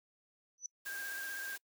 sine tone with exponential growth, 5970 Hz, F#8, 15 cents sharp, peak -34 dBFS, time 0.58-0.66 s, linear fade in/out 1 ms, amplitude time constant 17 ms
white noise, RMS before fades -47 dBFS, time 0.85-1.58 s, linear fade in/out 10 ms
sine tone with vibrato, 1601 Hz, G6, 36 cents sharp, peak -40 dBFS, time 0.86-1.56 s, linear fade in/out 5 ms, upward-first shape sine, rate 16 Hz, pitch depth 28 cents each way
effects noise-tail reverb RT60 0.1 s tail -26 dB re dry + high-pass 300 Hz 12 dB/octave

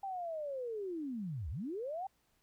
sine linear two-way sweep, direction down then up, 795 to 61.74 to 795 Hz, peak -37 dBFS, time 0.03-2.07 s, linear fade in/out 5 ms, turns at 1.5 s, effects pink hiss -75 dBFS RMS until 2.42 s

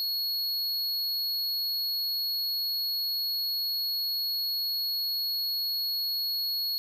square tone, 4337 Hz, C#8, 39 cents flat, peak -28 dBFS, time 0-6.78 s, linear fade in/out 0 ms, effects none

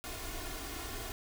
pink noise with comb filter, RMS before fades -41 dBFS, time 0.04-1.12 s, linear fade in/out 0 ms, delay 2.8 ms, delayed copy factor +0.9, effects none

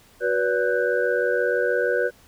sine tone cluster, 371.2 / 487.7 / 574 / 1491 / 1588 Hz, F#4 / B4 / D5 / F#6 / G6, +6 / -22 / -40 / +13 / +22 cents, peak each -27 / -22 / -26 / -27 / -31 dBFS, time 0.2-2.11 s, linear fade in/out 50 ms, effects pink hiss -54 dBFS RMS until 2.27 s

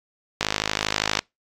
click train, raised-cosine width 0.2 ms, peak -3 dBFS, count 42, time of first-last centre 0.41-1.191 s, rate 52.5 Hz, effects noise-tail reverb RT60 0.2 s tail -26 dB re dry + AAC 48 kbps

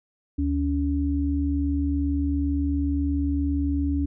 sine tone pair together, 74.8 / 282.4 Hz, D2 / C#4, +32 / +32 cents, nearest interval octave + major seventh, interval 2300 cents, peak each -24 dBFS, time 0.38-4.06 s, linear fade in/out 10 ms, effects none

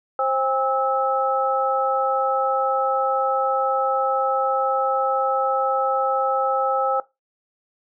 sine tone cluster, 529 / 805 / 1303 Hz, C5 / G5 / E6, +19 / +46 / -20 cents, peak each -23 dBFS, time 0.19-7 s, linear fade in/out 2 ms, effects noise-tail reverb RT60 0.2 s tail -18 dB re dry

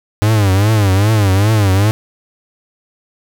45% pulse tone with vibrato, 102.1 Hz, G#2, 29 cents flat, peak -9 dBFS, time 0.22-1.91 s, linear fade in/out 0 ms, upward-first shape triangle, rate 2.5 Hz, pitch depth 170 cents each way, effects none

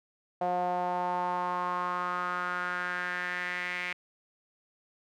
sawtooth tone with band-pass filter sweep, 178.8 Hz, F3, 41 cents sharp, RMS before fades -32 dBFS, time 0.41-3.93 s, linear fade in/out 5 ms, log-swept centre 690 to 2200 Hz, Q 4.6, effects none

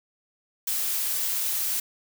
blue noise, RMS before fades -27 dBFS, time 0.67-1.8 s, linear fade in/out 5 ms, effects none

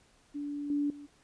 sine tone with level steps, 289.3 Hz, D4, 26 cents flat, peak -34 / -27 / -44 dBFS, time 0.34-1.07 s, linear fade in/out 20 ms, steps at 0.7 / 0.9 s, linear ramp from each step 2 ms, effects pink hiss -65 dBFS RMS until 1.23 s + resampled to 22050 Hz

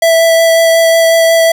square tone with vibrato, 659.3 Hz, E5, in tune, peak -6 dBFS, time 0.02-1.52 s, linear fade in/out 5 ms, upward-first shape sine, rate 5.5 Hz, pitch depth 9 cents each way, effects none

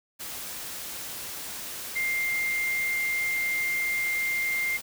sine tone in noise, 2100 Hz, C7, 6 cents sharp, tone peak -25 dBFS, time 1.95-4.78 s, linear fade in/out 20 ms, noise white, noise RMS -37 dBFS, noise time 0.19-4.82 s, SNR +9 dB, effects none

